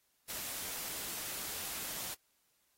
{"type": "noise", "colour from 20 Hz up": "white", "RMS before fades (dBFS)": -41, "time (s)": [0.28, 2.15], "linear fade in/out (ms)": 20, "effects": ["white hiss -75 dBFS RMS until 2.77 s", "AAC 48 kbps"]}